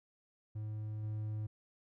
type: tone with level steps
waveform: triangle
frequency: 107.3 Hz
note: A2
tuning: 43 cents flat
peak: -36 / -34 dBFS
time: 0.55-1.47 s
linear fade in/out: 10 ms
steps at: 1.03 s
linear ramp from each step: 5 ms
effects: none